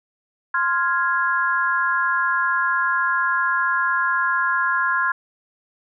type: chord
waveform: sine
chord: F minor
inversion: second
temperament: equal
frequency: 1046.5 / 1396.9 / 1661.2 Hz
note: C6 / F6 / Ab6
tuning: 0 / 0 / 0 cents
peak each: -22 dBFS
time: 0.54-5.12 s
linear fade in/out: 5 ms
effects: none